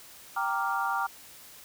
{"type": "chord", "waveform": "sine", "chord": "G minor seventh", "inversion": "none", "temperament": "equal", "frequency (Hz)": [784, 932.3, 1174.7, 1396.9], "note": ["G5", "Bb5", "D6", "F6"], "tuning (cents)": [0, 0, 0, 0], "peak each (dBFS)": -32, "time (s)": [0.36, 1.07], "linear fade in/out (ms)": 10, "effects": ["white hiss -50 dBFS RMS until 1.64 s"]}